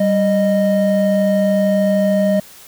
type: tone pair together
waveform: triangle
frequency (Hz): 194.9 / 618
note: G3 / D#5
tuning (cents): -10 / -12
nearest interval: octave + minor sixth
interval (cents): 1998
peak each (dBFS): -13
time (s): 0-2.4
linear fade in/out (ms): 5
effects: white hiss -41 dBFS RMS until 2.67 s